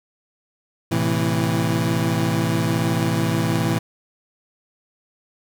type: chord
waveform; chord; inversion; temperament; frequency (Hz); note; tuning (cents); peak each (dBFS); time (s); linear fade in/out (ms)
25% pulse; A minor; none; equal with one note detuned; 111.92 / 130.81 / 164.81; A2 / C3 / E3; +30 / 0 / 0; -19 / -22 / -18; 0.91-3.79; 10
effects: none